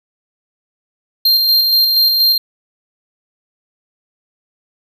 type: tone with tremolo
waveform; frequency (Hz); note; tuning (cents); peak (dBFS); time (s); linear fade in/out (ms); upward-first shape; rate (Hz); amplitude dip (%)
square; 4186; C8; 0; -9; 1.25-2.38; 5; square; 4.2; 30
effects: none